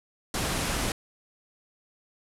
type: low-pass noise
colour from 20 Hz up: pink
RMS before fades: -29 dBFS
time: 0.34-0.92 s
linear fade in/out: 2 ms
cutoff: 12000 Hz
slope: 48 dB/octave
effects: none